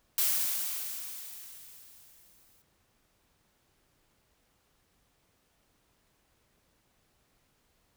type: noise with exponential decay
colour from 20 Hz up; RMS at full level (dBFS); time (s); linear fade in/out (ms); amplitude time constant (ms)
blue; -26; 0.18-2.62; 1; 530
effects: pink hiss -71 dBFS RMS until 7.96 s